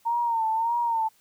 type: tone with vibrato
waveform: sine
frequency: 916 Hz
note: A#5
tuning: 31 cents flat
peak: -22 dBFS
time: 0.05-1.09 s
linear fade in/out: 20 ms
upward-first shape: sine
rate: 1.7 Hz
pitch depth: 67 cents each way
effects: white hiss -62 dBFS RMS until 1.2 s